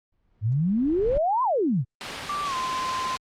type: noise with exponential growth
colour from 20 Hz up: brown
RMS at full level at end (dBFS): -31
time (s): 0.12-1.18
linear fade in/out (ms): 5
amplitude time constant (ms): 230
type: exponential two-way sweep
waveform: sine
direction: up then down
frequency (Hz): 99 to 1063 to 111.1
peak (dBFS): -20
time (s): 0.41-1.85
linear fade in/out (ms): 50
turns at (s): 1.43
type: noise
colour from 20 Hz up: white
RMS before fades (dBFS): -28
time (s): 2.01-3.17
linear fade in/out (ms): 0
type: tone with pitch glide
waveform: sine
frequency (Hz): 1170 to 1036.3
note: D6 to C6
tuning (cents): -7 to -17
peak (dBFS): -26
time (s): 2.29-3.16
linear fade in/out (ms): 5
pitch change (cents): -210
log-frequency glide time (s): 2.45-2.55
effects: low-pass 4000 Hz 12 dB/octave + Opus 48 kbps